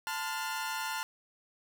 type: tone cluster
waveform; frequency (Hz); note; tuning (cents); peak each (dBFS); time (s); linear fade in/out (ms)
sawtooth; 883 / 1029 / 1417; A5 / C6 / F6; +6 / -29 / +25; -33 / -37 / -34; 0.07-1.03; 0
effects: none